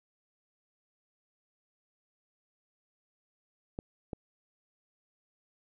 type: clicks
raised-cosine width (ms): 2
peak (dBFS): -23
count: 2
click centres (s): 3.789 / 4.132
effects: none